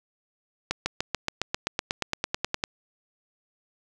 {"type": "accelerating click train", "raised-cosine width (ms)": 0.2, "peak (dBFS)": -8, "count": 17, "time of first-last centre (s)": [0.71, 2.639], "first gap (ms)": 150, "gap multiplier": 0.97, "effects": []}